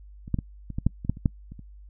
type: clicks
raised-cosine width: 5 ms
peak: -27 / -11 / -16 / -23 / -16 / -8 / -22 / -10 / -28 / -8 / -28 / -29 dBFS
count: 12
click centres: 0.279 / 0.343 / 0.388 / 0.703 / 0.785 / 0.866 / 1.049 / 1.096 / 1.171 / 1.258 / 1.52 / 1.593 s
effects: noise-tail reverb RT60 0.1 s tail -25 dB re dry + added 50 Hz sine -44 dBFS peak until 1.89 s